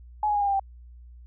sine tone with pitch steps, 846 / 832.9 / 820 / 807.3 / 794.8 / 782.5 Hz, G#5 / G#5 / G#5 / G#5 / G5 / G5, +32 / +5 / -22 / -49 / +24 / -3 cents, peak -21 dBFS, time 0.23-0.596 s, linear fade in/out 2 ms, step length 61 ms, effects added 60 Hz sine -44 dBFS peak until 1.26 s

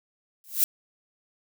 violet noise with exponential growth, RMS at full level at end -17 dBFS, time 0.44-0.64 s, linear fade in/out 0 ms, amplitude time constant 43 ms, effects none

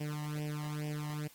sawtooth tone with flanger, 150 Hz, D3, 37 cents sharp, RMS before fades -38 dBFS, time 0-1.28 s, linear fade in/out 10 ms, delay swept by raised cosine 0.37 to 1.03 ms, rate 2.3 Hz, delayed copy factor +0.95, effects white hiss -60 dBFS RMS until 1.34 s + AAC 64 kbps

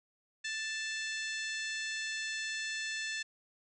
harmonic tone with a mistuned harmonic, 881 Hz, A5, 2 cents sharp, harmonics 2 / 3 / 4 / 5 / 6 / 7 / 8 / 9, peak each -38 / -42 / -44 / -46 / -48 / -49 / -50 / -51 dBFS, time 0.44-3.23 s, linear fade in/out 10 ms, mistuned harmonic 5, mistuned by -50 cents, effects none

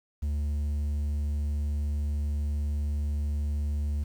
square tone with low-pass filter, 73.42 Hz, D2, in tune, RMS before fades -29 dBFS, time 0.22-4.04 s, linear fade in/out 10 ms, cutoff 150 Hz, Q 0.76, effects 9-bit

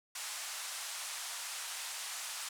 white band-pass noise, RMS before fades -42 dBFS, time 0.15-2.49 s, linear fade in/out 5 ms, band 730 to 10000 Hz, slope 24 dB/octave, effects none

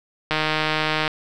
click train, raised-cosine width 0.3 ms, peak -5 dBFS, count 120, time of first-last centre 0.31-1.078 s, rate 155 Hz, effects none

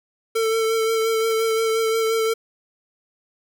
square tone with vibrato, 447.6 Hz, A4, 30 cents sharp, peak -19 dBFS, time 0.35-2.34 s, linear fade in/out 10 ms, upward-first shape sine, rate 5.7 Hz, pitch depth 21 cents each way, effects none

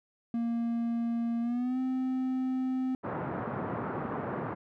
triangle tone with pitch glide, 233.1 to 258.6 Hz, A#3 to C4, 0 to -20 cents, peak -26 dBFS, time 0.34-2.95 s, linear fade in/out 2 ms, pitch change +180 cents, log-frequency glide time 1.41-1.79 s
pink band-pass noise, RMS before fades -35 dBFS, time 3.03-4.55 s, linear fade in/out 20 ms, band 120 to 1400 Hz, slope 24 dB/octave
effects none

